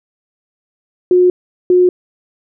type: tone pair in turn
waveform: sine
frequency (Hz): 361.3 / 361.3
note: F#4 / F#4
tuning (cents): -41 / -41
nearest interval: unison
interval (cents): 0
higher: neither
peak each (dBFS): -6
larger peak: neither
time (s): 1.11-1.3 / 1.7-1.89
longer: neither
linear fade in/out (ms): 2
effects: none

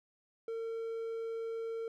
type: tone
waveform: triangle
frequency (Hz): 454.4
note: A#4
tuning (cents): -44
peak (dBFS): -34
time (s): 0.48-1.88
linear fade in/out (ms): 2
effects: none

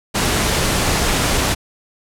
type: noise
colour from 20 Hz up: pink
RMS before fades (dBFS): -17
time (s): 0.14-1.55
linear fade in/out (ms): 20
effects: low-pass 11000 Hz 12 dB/octave

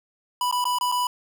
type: tone with dropouts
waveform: square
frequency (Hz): 987.8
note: B5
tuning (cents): 0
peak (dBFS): -22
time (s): 0.41-1.07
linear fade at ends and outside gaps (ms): 2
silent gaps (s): 0.513-0.525 / 0.642-0.653 / 0.786-0.81 / 0.917-0.922
effects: none

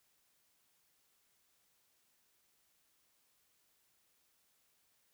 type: silence
effects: white hiss -75 dBFS RMS until 5.13 s

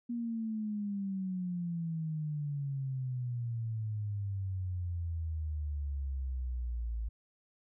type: exponential sweep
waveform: sine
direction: down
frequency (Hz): 240.1 to 55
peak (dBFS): -33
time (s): 0.09-7.09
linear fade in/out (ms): 10
effects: none

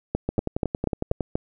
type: two click trains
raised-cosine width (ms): 2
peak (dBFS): -9 / -11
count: 6 / 11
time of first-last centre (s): 0.15-1.355 / 0.29-1.207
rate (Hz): 4.15 / 10.9
effects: none

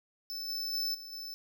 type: tone with level steps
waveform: square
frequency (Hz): 5274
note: E8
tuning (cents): 0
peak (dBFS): -37 / -34 / -31 / -44 / -40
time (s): 0.3-1.34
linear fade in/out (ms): 0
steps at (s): 0.48 / 0.73 / 0.94 / 1.12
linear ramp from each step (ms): 10
effects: none

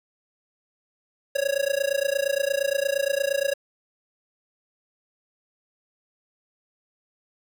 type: tone with amplitude modulation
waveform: square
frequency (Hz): 554.4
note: C#5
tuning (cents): 0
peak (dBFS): -19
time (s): 1.35-3.54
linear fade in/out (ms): 10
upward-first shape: sine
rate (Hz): 28.6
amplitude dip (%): 95
effects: 8-bit

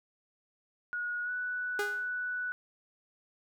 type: tone with pitch glide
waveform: sine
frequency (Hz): 1450 to 1482.2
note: F#6 to F#6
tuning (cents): -35 to +3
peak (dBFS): -32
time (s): 0.93-2.52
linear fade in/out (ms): 0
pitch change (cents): +38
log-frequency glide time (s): 1.24-1.31
type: tone with exponential decay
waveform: sawtooth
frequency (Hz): 410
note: G#4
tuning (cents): -22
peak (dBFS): -25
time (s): 1.79-2.09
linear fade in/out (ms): 2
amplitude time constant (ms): 65
effects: none

